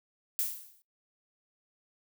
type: noise with exponential decay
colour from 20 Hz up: violet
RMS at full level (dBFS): -28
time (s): 0.39-0.82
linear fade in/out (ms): 0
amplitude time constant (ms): 93
effects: noise-tail reverb RT60 0.2 s tail -25 dB re dry